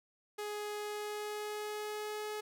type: tone with pitch glide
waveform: sawtooth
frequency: 417.7 to 424 Hz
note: G#4 to G#4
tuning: +10 to +36 cents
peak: -34 dBFS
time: 0.38-2.41 s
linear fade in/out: 10 ms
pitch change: +26 cents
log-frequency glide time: 0.76-2.26 s
effects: none